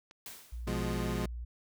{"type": "click", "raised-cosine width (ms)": 0.2, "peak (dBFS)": -35, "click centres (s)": 0.111}
{"type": "noise with exponential decay", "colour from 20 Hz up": "white", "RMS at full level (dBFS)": -43, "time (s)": [0.26, 0.82], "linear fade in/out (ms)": 1, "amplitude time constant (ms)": 120}
{"type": "tone", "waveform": "sine", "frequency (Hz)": 59.1, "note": "A#1", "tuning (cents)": 24, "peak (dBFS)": -37, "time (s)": [0.52, 1.45], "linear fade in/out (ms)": 10}
{"type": "chord", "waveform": "25% pulse", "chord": "F diminished", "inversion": "second", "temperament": "equal", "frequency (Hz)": [123.47, 174.61, 207.7], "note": ["Cb3", "F3", "Ab3"], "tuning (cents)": [0, 0, 0], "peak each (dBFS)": -33, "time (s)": [0.67, 1.26], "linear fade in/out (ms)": 5}
{"effects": []}